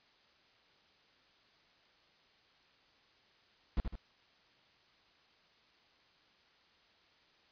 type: noise with echo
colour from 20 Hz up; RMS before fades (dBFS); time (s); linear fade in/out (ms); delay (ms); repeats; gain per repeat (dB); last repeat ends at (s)
brown; -30; 3.77-3.8; 0; 77; 2; -6; 3.954
effects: white hiss -67 dBFS RMS until 7.51 s + resampled to 11025 Hz